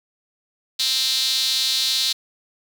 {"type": "tone with high-pass filter", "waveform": "sawtooth", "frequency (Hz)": 261.6, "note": "C4", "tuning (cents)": 0, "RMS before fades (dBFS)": -21, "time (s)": [0.79, 2.13], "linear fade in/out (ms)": 10, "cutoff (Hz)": 4000, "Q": 5.3, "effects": []}